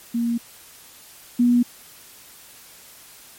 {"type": "tone pair in turn", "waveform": "sine", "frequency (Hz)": [234.5, 242.2], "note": ["A#3", "B3"], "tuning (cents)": [11, -34], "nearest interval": "minor second", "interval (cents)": 55, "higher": "second", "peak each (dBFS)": [-19, -13], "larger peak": "second", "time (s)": [[0.14, 0.38], [1.39, 1.63]], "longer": "neither", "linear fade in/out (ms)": 10, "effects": ["white hiss -46 dBFS RMS until 3.38 s", "MP3 64 kbps"]}